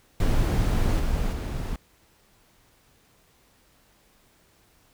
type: noise with level steps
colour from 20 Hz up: brown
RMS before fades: -22 / -25 / -29 dBFS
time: 0.2-1.76 s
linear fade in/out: 2 ms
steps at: 0.99 / 1.32 s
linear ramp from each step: 10 ms
effects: pink hiss -61 dBFS RMS until 4.93 s